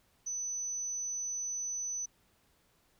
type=tone; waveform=sine; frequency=6000 Hz; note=F#8; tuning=23 cents sharp; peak=-34 dBFS; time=0.26-2.06 s; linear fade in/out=10 ms; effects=pink hiss -70 dBFS RMS until 2.99 s